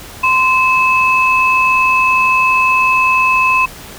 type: tone pair together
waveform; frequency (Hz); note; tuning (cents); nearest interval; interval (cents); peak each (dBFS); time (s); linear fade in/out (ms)
sine; 1033 / 2595; C6 / E7; -22 / -28; octave + major third; 1594; -11; 0.23-3.66; 10
effects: tanh soft clip ceiling -1 dBFS + pink hiss -33 dBFS RMS until 3.98 s